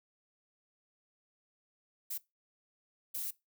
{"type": "noise bursts at uneven times", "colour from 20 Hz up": "violet", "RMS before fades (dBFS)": -38, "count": 2, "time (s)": [[2.1, 2.18], [3.14, 3.31]], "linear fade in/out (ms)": 10, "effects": ["noise-tail reverb RT60 0.2 s tail -20 dB re dry"]}